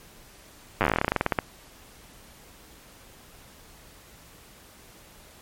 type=slowing click train; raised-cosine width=0.5 ms; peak=-6 dBFS; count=21; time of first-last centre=0.81-1.388 s; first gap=9 ms; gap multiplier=1.11; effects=pink hiss -51 dBFS RMS until 5.41 s + MP3 64 kbps